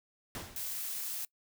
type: noise with exponential decay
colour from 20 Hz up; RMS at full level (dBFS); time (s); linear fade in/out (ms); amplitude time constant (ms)
pink; -39; 0.35-0.86; 1; 110
type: noise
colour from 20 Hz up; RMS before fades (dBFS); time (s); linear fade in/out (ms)
blue; -38; 0.56-1.25; 2
effects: noise-tail reverb RT60 0.1 s tail -23 dB re dry